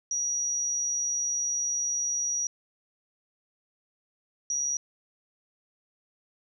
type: tone bursts at uneven times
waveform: sine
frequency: 5780 Hz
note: F#8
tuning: 41 cents flat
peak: -26 dBFS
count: 2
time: 0.11-2.47 / 4.5-4.77 s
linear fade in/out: 2 ms
effects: none